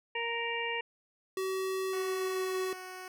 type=harmonic tone; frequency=466.2 Hz; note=A#4; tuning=in tune; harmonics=1 / 2 / 4 / 5 / 6; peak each=-38 / -38 / -38 / -38 / -38 dBFS; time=0.15-0.81 s; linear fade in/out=5 ms
type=tone with pitch glide; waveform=square; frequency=379.7 to 374.9 Hz; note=F#4 to F#4; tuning=+45 to +23 cents; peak=-32 dBFS; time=1.37-2.73 s; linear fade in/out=2 ms; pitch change=-22 cents; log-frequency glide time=1.89-2.52 s
type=tone; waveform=10% pulse; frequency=370 Hz; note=F#4; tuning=in tune; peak=-34 dBFS; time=1.93-3.08 s; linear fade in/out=2 ms
effects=none